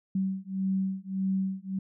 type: beating tone pair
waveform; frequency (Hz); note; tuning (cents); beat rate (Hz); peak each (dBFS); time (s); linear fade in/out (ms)
sine; 190.4 / 192.1; F#3 / G3; +50 / -35; 1.7; -30; 0.15-1.79; 5
effects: none